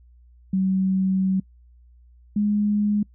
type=tone pair in turn; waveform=sine; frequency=189.7 / 207.6 Hz; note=F#3 / G#3; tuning=+43 / 0 cents; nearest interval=major second; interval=157 cents; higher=second; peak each=-18 / -18 dBFS; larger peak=neither; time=0.53-1.4 / 2.36-3.03 s; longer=first; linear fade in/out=5 ms; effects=noise-tail reverb RT60 0.1 s tail -25 dB re dry + added 60 Hz sine -49 dBFS peak until 3.14 s